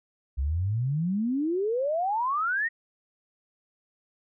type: exponential sweep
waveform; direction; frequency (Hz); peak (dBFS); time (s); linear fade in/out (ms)
sine; up; 63.5 to 1913; -24; 0.37-2.69; 20
effects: none